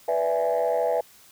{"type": "chord", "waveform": "sine", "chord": "E dominant seventh", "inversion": "second", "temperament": "equal", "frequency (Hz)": [493.9, 587.3, 659.3, 830.6], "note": ["B4", "D5", "E5", "G#5"], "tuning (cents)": [0, 0, 0, 0], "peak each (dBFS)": [-24, -27, -24, -28], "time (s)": [0.08, 1.01], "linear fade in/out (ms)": 5, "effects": ["tanh soft clip ceiling -15 dBFS", "white hiss -53 dBFS RMS until 1.31 s"]}